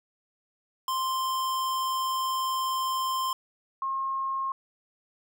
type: tone pair in turn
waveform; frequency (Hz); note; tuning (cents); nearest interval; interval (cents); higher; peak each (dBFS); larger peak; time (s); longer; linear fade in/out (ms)
square / sine; 1046.5 / 1074.1; C6 / C6; 0 / +45; unison; 45; second; -27; neither; 0.88-3.33 / 3.82-4.52; first; 2
effects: none